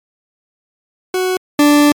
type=tone pair in turn; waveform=40% pulse; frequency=370 / 293 Hz; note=F#4 / D4; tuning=0 / -4 cents; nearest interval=major third; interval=404 cents; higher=first; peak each=-13 / -6 dBFS; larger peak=second; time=1.14-1.37 / 1.59-1.92 s; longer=second; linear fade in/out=2 ms; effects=MP3 96 kbps